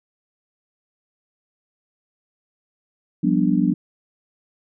sine chord, G dominant seventh, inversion third, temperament just, 176.4 / 196 / 245 / 294 Hz, F3 / G3 / B3 / D4, +18 / 0 / -14 / +2 cents, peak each -21 dBFS, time 3.23-3.74 s, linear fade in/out 10 ms, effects none

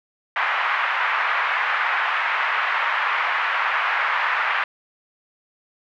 pink band-pass noise, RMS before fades -22 dBFS, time 0.36-4.64 s, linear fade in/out 2 ms, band 950 to 2300 Hz, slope 24 dB/octave, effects none

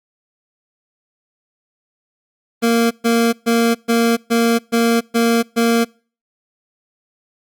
25% pulse tone bursts, 231.8 Hz, A#3, 10 cents flat, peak -8 dBFS, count 8, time 2.62-5.85 s, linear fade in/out 20 ms, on 290 ms, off 130 ms, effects noise-tail reverb RT60 0.4 s tail -26 dB re dry + MP3 96 kbps

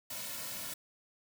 white noise with comb filter, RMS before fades -41 dBFS, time 0.1-0.74 s, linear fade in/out 5 ms, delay 2.5 ms, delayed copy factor -0.75, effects none

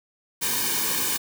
white noise with comb filter, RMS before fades -25 dBFS, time 0.41-1.18 s, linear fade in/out 20 ms, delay 1.5 ms, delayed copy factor -0.9, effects none

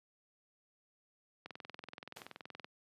click train, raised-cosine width 0.3 ms, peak -30 dBFS, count 26, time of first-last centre 1.46-2.645 s, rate 21.1 Hz
pink noise with exponential decay, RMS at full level -49 dBFS, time 2.16-2.42 s, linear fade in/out 5 ms, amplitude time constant 56 ms
effects high-pass 150 Hz 12 dB/octave + resampled to 32000 Hz

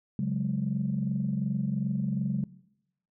sine chord, C# suspended fourth, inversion none, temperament equal, 138.59 / 185 / 207.7 Hz, C#3 / F#3 / G#3, 0 / 0 / 0 cents, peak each -30 dBFS, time 0.19-2.44 s, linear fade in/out 2 ms, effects noise-tail reverb RT60 0.8 s tail -19 dB re dry + tanh soft clip ceiling -18 dBFS

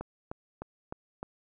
click train, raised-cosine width 1 ms, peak -23 dBFS, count 5, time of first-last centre 0.01-1.23 s, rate 3.28 Hz, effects none

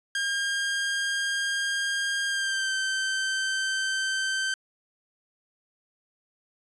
sawtooth tone with pitch glide, 1611 to 1550.7 Hz, G6 to G6, +47 to -19 cents, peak -22 dBFS, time 0.15-4.54 s, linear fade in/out 2 ms, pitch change -66 cents, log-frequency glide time 2.27-2.74 s, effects resampled to 22050 Hz

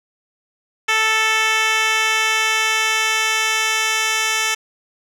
10% pulse tone with band-pass filter sweep, 440 Hz, A4, in tune, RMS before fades -18 dBFS, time 0.88-4.55 s, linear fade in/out 10 ms, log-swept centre 2800 to 4500 Hz, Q 0.84, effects none

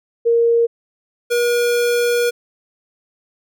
sine / square tone pair in turn, 466.2 / 479.3 Hz, A#4 / A#4, 0 / +48 cents, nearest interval unison, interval 48 cents, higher second, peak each -11 / -15 dBFS, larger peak first, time 0.25-0.67 / 1.3-2.31 s, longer second, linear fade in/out 20 ms, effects none

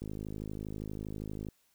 click train, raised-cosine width 3 ms, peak -27 dBFS, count 78, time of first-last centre 0.02-1.487 s, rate 52.5 Hz, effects white hiss -71 dBFS RMS until 1.74 s

